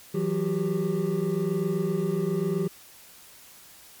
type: tone cluster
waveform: triangle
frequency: 163.8 / 184.8 / 368.7 / 396.3 Hz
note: E3 / F#3 / F#4 / G4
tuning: -11 / -2 / -6 / +19 cents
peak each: -27 / -27 / -31 / -26 dBFS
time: 0.14-2.68 s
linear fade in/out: 10 ms
effects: white hiss -50 dBFS RMS until 4 s + MP3 96 kbps